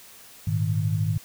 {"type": "chord", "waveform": "sine", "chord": "Ab suspended second", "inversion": "none", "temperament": "equal", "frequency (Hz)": [103.83, 116.54, 155.56], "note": ["Ab2", "Bb2", "Eb3"], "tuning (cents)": [0, 0, 0], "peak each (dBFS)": [-24, -29, -26], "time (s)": [0.47, 1.18], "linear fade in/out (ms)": 5, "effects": ["white hiss -48 dBFS RMS until 1.24 s"]}